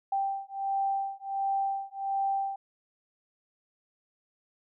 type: beating tone pair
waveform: sine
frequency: 784 / 785.4 Hz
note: G5 / G5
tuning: 0 / +3 cents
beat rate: 1.4 Hz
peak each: -31 dBFS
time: 0.12-2.56 s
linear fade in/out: 5 ms
effects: none